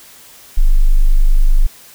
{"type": "tone", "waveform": "sine", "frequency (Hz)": 25.06, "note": "G0", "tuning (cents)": 39, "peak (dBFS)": -5, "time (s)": [0.57, 1.67], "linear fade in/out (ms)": 10, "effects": ["white hiss -41 dBFS RMS until 1.94 s"]}